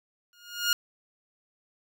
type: tone with exponential growth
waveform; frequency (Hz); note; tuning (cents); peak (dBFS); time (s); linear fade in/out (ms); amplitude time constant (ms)
15% pulse; 1426; F6; +36; -13; 0.33-0.73; 1; 85
effects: none